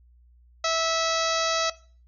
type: harmonic tone with a mistuned harmonic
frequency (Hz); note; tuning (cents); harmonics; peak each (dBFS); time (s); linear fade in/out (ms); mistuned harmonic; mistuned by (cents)
654; E5; -14; 1 / 2 / 3 / 4 / 5 / 6 / 7 / 8 / 9 / 10; -27 / -27 / -33 / -35 / -37 / -32 / -35 / -34 / -36 / -38; 0.64-1.7; 5; 4; -23
effects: noise-tail reverb RT60 0.4 s tail -18 dB re dry + added 60 Hz sine -53 dBFS peak until 2.07 s